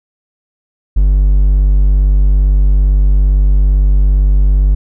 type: tone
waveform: triangle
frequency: 48.84 Hz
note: G1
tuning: 6 cents flat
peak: -4 dBFS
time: 0.96-4.75 s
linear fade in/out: 10 ms
effects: none